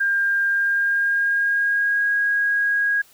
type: tone with pitch glide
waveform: sine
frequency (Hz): 1601 to 1642.2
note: G6 to G#6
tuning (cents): +36 to -20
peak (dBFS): -17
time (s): 0-3.02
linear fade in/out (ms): 10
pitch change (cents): +44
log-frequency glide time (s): 0.48-2.11
effects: white hiss -53 dBFS RMS until 3.13 s